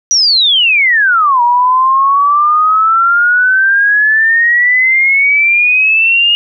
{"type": "exponential two-way sweep", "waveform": "sine", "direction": "down then up", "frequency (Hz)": [5920, 950, 2866], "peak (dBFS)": -6, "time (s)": [0.11, 6.35], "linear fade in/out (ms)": 0, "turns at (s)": 1.42, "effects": []}